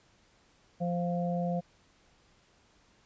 harmonic tone, 174.61 Hz, F3, in tune, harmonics 1 / 3 / 4, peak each -30 / -35 / -36 dBFS, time 0.8-1.61 s, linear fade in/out 20 ms, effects pink hiss -65 dBFS RMS until 3.05 s + resampled to 16000 Hz

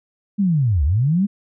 sine linear two-way sweep, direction down then up, 210 to 65.41 to 210 Hz, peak -14 dBFS, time 0.38-1.27 s, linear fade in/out 20 ms, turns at 0.84 s, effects none

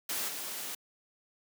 white noise with level steps, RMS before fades -34 / -39 dBFS, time 0.09-0.75 s, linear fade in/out 5 ms, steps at 0.28 s, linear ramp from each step 10 ms, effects high-pass 200 Hz 12 dB/octave

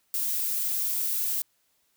violet noise, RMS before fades -28 dBFS, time 0.14-1.42 s, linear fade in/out 2 ms, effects white hiss -70 dBFS RMS until 1.96 s

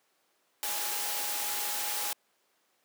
sine tone in noise, 830.6 Hz, G#5, in tune, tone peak -42 dBFS, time 0.63-2.13 s, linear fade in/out 0 ms, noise white, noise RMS -33 dBFS, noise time 0.63-2.13 s, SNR -12 dB, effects pink hiss -71 dBFS RMS until 2.84 s + high-pass 400 Hz 12 dB/octave

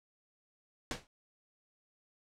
pink noise with exponential decay, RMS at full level -33 dBFS, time 0.91-1.07 s, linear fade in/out 1 ms, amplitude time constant 34 ms, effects low-pass 7000 Hz 12 dB/octave

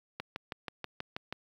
click train, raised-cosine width 0.3 ms, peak -20 dBFS, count 8, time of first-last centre 0.2-1.325 s, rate 6.22 Hz, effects high-pass 80 Hz 12 dB/octave + 10-bit

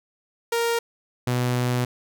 sawtooth tone pair in turn, 466.2 / 123.84 Hz, A#4 / B2, 0 / +5 cents, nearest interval octave + major seventh, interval 2295 cents, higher first, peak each -17 dBFS, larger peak neither, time 0.52-0.79 / 1.27-1.85 s, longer second, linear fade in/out 5 ms, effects none

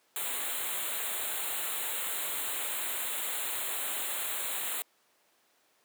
white band-stop noise, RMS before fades -34 dBFS, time 0.16-4.82 s, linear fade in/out 0 ms, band 4100 to 7000 Hz, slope 96 dB/octave, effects pink hiss -68 dBFS RMS until 5.84 s + high-pass 400 Hz 12 dB/octave

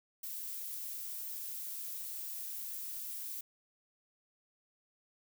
violet noise, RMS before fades -42 dBFS, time 0.23-3.41 s, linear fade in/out 5 ms, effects none

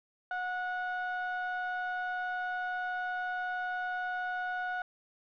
sine tone pair together, 729.2 / 1463 Hz, F#5 / F#6, -25 / -20 cents, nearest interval octave, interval 1205 cents, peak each -33 / -33 dBFS, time 0.31-4.82 s, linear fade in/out 2 ms, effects tanh soft clip ceiling -29 dBFS

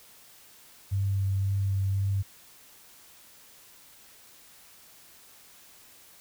sine tone with vibrato, 97.8 Hz, G2, 4 cents flat, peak -24 dBFS, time 0.91-2.23 s, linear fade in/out 20 ms, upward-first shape sine, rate 1.9 Hz, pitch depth 13 cents each way, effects white hiss -54 dBFS RMS until 6.2 s

